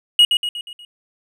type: tone with echo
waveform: triangle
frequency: 2892 Hz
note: F#7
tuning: 40 cents flat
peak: -6 dBFS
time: 0.19-0.25 s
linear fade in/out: 2 ms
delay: 120 ms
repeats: 5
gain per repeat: -6 dB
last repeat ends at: 0.85 s
effects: none